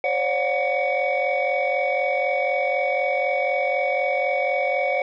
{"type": "tone cluster", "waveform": "sine", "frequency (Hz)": [532, 576, 723, 2253], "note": ["C5", "D5", "F#5", "C#7"], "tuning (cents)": [29, -34, -40, 28], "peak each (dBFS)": -24, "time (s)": [0.04, 5.02], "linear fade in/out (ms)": 2, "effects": ["tanh soft clip ceiling -14 dBFS"]}